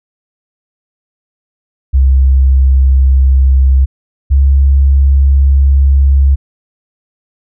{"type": "tone pair in turn", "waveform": "sine", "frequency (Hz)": [66.3, 68.52], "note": ["C2", "C#2"], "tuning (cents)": [23, -19], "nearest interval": "minor second", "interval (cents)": 58, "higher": "second", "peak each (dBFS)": -4, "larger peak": "neither", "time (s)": [[1.93, 3.86], [4.3, 6.36]], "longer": "second", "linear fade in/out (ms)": 20, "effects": []}